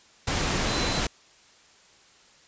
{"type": "tone in noise", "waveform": "sine", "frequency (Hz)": 4039, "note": "B7", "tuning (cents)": 38, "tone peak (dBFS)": -33, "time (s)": [0.68, 1], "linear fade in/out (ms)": 5, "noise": "pink", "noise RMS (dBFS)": -26, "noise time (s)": [0.27, 1.07], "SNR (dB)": -10, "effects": ["white hiss -56 dBFS RMS until 2.47 s", "resampled to 16000 Hz"]}